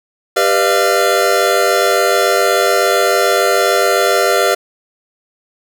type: tone cluster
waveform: square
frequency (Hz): 394.7 / 491.1 / 600 / 687 / 1376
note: G4 / B4 / D5 / F5 / F6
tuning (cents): +12 / -10 / +37 / -29 / -26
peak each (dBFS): -18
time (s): 0.36-4.55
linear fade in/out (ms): 10
effects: none